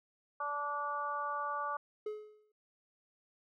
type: harmonic tone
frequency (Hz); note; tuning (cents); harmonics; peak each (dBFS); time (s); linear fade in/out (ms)
290.4; D4; -19; 2 / 3 / 4 / 5; -44 / -41 / -36 / -44; 0.4-1.77; 5
type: tone with exponential decay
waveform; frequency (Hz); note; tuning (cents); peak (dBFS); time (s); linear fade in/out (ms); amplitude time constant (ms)
triangle; 425; G#4; +40; -32; 2.06-2.52; 5; 98
effects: none